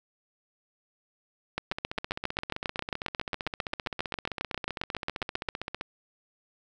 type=two click trains; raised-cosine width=0.3 ms; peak=-17 / -13 dBFS; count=64 / 30; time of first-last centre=1.72-5.811 / 1.58-5.488 s; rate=15.4 / 7.42 Hz; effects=none